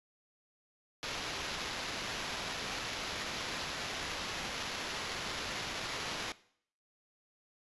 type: noise with sample-and-hold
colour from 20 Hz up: white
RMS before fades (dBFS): -39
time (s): 1.03-6.32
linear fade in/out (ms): 0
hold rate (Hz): 8820
effects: noise-tail reverb RT60 0.6 s tail -19 dB re dry + resampled to 24000 Hz